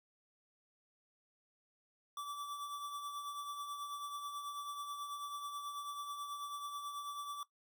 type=tone with tremolo; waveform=square; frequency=1158 Hz; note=D6; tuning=25 cents flat; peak=-40 dBFS; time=2.17-7.43 s; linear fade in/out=2 ms; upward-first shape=triangle; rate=9.2 Hz; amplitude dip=50%; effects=noise-tail reverb RT60 0.1 s tail -17 dB re dry